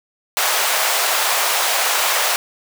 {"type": "high-pass noise", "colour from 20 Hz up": "pink", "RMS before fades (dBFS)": -18, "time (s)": [0.37, 2.36], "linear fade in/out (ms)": 0, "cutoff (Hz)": 610, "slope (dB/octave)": 24, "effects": []}